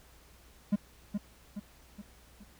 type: tone with echo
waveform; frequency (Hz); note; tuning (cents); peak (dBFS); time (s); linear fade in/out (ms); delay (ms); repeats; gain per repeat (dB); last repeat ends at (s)
triangle; 204.8; G#3; -24; -21; 0.72-0.76; 10; 420; 4; -6; 2.44
effects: added 60 Hz sine -60 dBFS peak until 2.59 s + pink hiss -60 dBFS RMS until 2.59 s